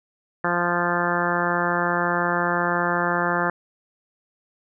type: harmonic tone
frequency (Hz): 174.4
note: F3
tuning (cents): -2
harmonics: 1 / 2 / 3 / 4 / 5 / 6 / 7 / 8 / 9 / 10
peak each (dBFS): -29 / -29 / -29 / -29 / -29 / -29 / -29 / -29 / -29 / -29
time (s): 0.44-3.5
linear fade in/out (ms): 2
effects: none